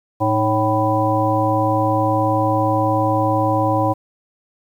harmonic tone with a mistuned harmonic, 110 Hz, A2, in tune, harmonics 1 / 3 / 5 / 7 / 9, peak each -21 / -21 / -21 / -21 / -21 dBFS, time 0.2-3.94 s, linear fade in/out 20 ms, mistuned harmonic 3, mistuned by -100 cents, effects 8-bit

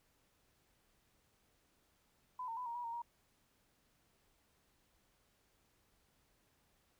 sine tone with pitch steps, 1004 / 912 / 998 / 936 / 968 / 926 / 945 Hz, B5 / A#5 / B5 / A#5 / B5 / A#5 / A#5, +28 / -38 / +18 / +7 / -35 / -12 / +23 cents, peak -40 dBFS, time 2.39-3.02 s, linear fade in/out 5 ms, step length 90 ms, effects pink hiss -75 dBFS RMS until 6.99 s

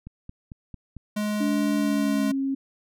click train, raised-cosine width 5 ms, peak -26 dBFS, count 5, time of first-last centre 0.07-0.967 s, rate 4.46 Hz
square tone, 210 Hz, G#3, 19 cents sharp, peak -25 dBFS, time 1.16-2.32 s, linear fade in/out 10 ms
sine tone with pitch glide, 288.9 to 271.1 Hz, D4 to C#4, -28 to -38 cents, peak -23 dBFS, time 1.4-2.55 s, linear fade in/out 10 ms, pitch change -110 cents, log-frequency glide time 1.77-2.36 s
effects none

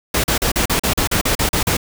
pink noise bursts, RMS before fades -17 dBFS, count 12, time 0.14-1.769 s, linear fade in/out 5 ms, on 100 ms, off 39 ms, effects none

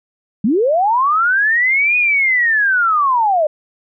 sine linear two-way sweep, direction up then down, 186.8 to 2489 to 583 Hz, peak -11 dBFS, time 0.44-3.47 s, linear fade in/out 5 ms, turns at 1.97 s, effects none

